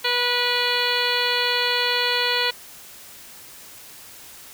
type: harmonic tone with a mistuned harmonic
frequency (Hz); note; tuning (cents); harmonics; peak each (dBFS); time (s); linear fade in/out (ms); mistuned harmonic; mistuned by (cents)
487.9; B4; -21; 1 / 2 / 3 / 4 / 5 / 6 / 7 / 8 / 9; -28 / -28 / -28 / -28 / -28 / -28 / -28 / -28 / -28; 0.04-2.51; 10; 8; +55
effects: white hiss -43 dBFS RMS until 4.53 s